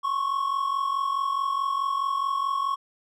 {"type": "tone pair together", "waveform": "triangle", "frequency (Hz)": [1064, 1108.7], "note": ["C6", "C#6"], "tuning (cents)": [29, 0], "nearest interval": "minor second", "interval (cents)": 71, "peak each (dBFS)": [-28, -23], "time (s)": [0.03, 2.76], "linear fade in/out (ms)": 20, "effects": []}